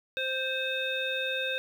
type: harmonic tone with a mistuned harmonic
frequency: 523.3 Hz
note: C5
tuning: in tune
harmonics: 1 / 3 / 5 / 7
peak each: -34 / -34 / -34 / -34 dBFS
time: 0.17-1.58 s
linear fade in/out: 0 ms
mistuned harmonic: 5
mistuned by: -19 cents
effects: 9-bit